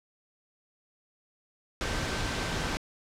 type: tone in noise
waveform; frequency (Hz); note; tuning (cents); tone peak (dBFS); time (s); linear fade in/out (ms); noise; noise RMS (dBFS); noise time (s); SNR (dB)
sine; 1554; G6; -16; -42; 1.81-2.77; 0; pink; -31; 1.81-2.77; -14
effects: low-pass 6000 Hz 12 dB/octave